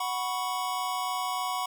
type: chord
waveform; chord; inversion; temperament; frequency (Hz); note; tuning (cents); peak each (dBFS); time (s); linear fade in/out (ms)
square; F# suspended fourth; none; just; 740 / 986.7 / 1110; F#5 / B5 / C#6; 0 / -2 / +2; -34; 0-1.66; 5
effects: none